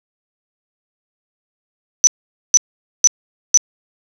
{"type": "tone bursts", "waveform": "sine", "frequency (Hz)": 5970, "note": "F#8", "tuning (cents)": 15, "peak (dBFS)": -5, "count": 4, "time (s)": [2.04, 3.574], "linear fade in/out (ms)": 0, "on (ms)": 31, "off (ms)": 470, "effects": []}